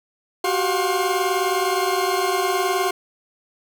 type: tone cluster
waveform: 40% pulse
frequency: 368.9 / 388.3 / 709 / 1068 Hz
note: F#4 / G4 / F5 / C6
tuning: -5 / -16 / +26 / +35 cents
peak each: -24 dBFS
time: 0.44-2.91 s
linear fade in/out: 5 ms
effects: none